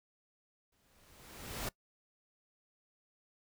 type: noise with exponential growth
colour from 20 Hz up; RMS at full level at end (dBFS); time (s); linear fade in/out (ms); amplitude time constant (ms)
pink; -37; 0.72-1.69; 5; 210
effects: noise-tail reverb RT60 0.1 s tail -22 dB re dry